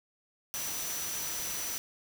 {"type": "tone in noise", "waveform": "sine", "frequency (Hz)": 5920, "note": "F#8", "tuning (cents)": 0, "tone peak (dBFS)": -38, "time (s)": [0.54, 1.78], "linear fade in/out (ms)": 0, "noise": "white", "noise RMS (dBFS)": -37, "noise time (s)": [0.54, 1.78], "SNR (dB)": -4, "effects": []}